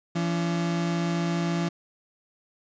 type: tone pair together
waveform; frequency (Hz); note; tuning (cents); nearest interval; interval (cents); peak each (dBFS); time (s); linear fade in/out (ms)
35% pulse; 169.9 / 285.6; F3 / D4; -47 / -48; major sixth; 899; -23 / -32; 0.15-1.69; 10
effects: resampled to 16000 Hz